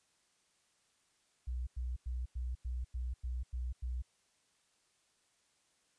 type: tone bursts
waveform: sine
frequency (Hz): 61.74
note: B1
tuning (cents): 0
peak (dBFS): -35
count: 9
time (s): 1.47-4.022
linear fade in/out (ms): 10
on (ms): 200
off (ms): 94
effects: white hiss -74 dBFS RMS until 5.98 s + resampled to 22050 Hz